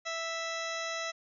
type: harmonic tone with a mistuned harmonic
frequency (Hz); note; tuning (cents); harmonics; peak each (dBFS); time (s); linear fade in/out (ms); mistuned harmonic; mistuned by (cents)
659.3; E5; 0; 1 / 2 / 3 / 4 / 5 / 6 / 8 / 9 / 10; -39 / -40 / -39 / -44 / -47 / -43 / -46 / -47 / -50; 0.05-1.12; 20; 10; +19
effects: none